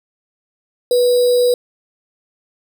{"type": "tone with sample-and-hold", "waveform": "sine", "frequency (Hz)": 490.8, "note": "B4", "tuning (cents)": -11, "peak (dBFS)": -10, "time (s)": [0.91, 1.54], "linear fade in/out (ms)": 2, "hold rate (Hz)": 4410, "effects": []}